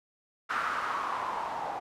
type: noise with low-pass filter sweep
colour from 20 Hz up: blue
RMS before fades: -33 dBFS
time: 0.49-1.8 s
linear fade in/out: 20 ms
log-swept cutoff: 1400 to 810 Hz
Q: 4.7
effects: none